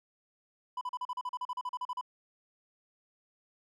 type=tone bursts; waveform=triangle; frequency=996 Hz; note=B5; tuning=14 cents sharp; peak=-31 dBFS; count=16; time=0.77-2.012 s; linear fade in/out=5 ms; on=42 ms; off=38 ms; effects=none